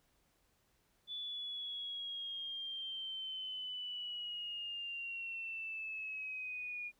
sine linear sweep, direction down, 3473 to 2427 Hz, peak -40 dBFS, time 1.07-6.92 s, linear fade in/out 50 ms, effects pink hiss -75 dBFS RMS until 6.99 s

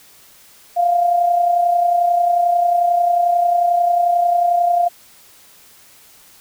sine tone with amplitude modulation, 698.5 Hz, F5, in tune, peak -10 dBFS, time 0.76-4.89 s, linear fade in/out 20 ms, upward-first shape sine, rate 31.2 Hz, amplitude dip 50%, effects white hiss -47 dBFS RMS until 6.4 s

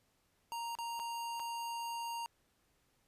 square tone with dropouts, 932.3 Hz, A#5, in tune, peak -39 dBFS, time 0.52-2.26 s, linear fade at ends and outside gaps 0 ms, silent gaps 0.752-0.787 / 0.993-0.998 / 1.396-1.4 s, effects pink hiss -75 dBFS RMS until 3.07 s + resampled to 32000 Hz

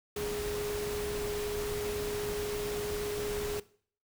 sine tone in noise, 415.3 Hz, G#4, in tune, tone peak -33 dBFS, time 0.16-3.6 s, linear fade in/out 5 ms, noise pink, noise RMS -39 dBFS, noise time 0.16-3.6 s, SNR +3 dB, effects noise-tail reverb RT60 0.5 s tail -19 dB re dry

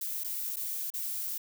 violet noise with dropouts, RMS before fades -35 dBFS, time 0.01-1.38 s, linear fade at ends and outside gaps 5 ms, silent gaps 0.237-0.244 / 0.56-0.567 / 0.903-0.938 s, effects none

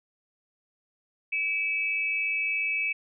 sine tone pair together, 2303 / 2600 Hz, D7 / E7, -34 / -24 cents, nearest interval major second, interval 210 cents, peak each -28 dBFS, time 1.32-2.93 s, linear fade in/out 10 ms, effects none

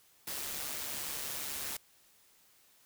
white noise with amplitude modulation, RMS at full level -37 dBFS, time 0.27-1.77 s, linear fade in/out 5 ms, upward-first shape sine, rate 142 Hz, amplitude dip 45%, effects white hiss -65 dBFS RMS until 2.85 s

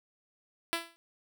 5% pulse tone with exponential decay, 334.9 Hz, E4, 27 cents sharp, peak -15 dBFS, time 0.73-0.96 s, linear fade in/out 0 ms, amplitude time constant 49 ms, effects none

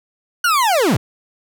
40% pulse linear sweep, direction down, 1480 to 78.3 Hz, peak -12 dBFS, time 0.44-0.97 s, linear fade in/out 5 ms, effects none

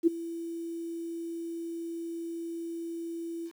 sine tone with ADSR envelope, 334.4 Hz, E4, 25 cents sharp, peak -16 dBFS, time 0.03-3.52 s, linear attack 41 ms, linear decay 12 ms, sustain -18 dB, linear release 66 ms, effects 9-bit

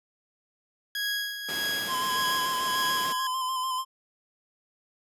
20% pulse tone with tremolo, 1656 Hz, G#6, 5 cents flat, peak -22 dBFS, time 0.95-3.27 s, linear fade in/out 2 ms, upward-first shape sine, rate 1.7 Hz, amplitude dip 60%
pink noise, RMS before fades -36 dBFS, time 1.48-3.13 s, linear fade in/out 10 ms
square tone with vibrato, 1034 Hz, C6, 21 cents flat, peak -28 dBFS, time 1.87-3.85 s, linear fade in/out 50 ms, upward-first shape square, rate 6.8 Hz, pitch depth 26 cents each way
effects high-pass 200 Hz 12 dB/octave + resampled to 32000 Hz

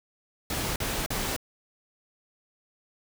pink noise bursts, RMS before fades -30 dBFS, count 3, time 0.5-1.364 s, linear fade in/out 2 ms, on 260 ms, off 42 ms, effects none

